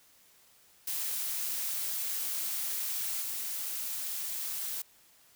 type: noise with level steps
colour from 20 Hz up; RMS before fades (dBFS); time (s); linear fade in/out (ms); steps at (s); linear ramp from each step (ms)
blue; -34 / -36; 0.87-4.82; 5; 3.21; 10
effects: white hiss -62 dBFS RMS until 5.35 s